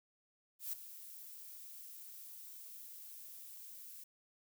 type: noise with ADSR envelope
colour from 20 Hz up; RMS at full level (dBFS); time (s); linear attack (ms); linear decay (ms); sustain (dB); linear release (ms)
violet; -39; 0.59-4.04; 140; 7; -13; 6
effects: none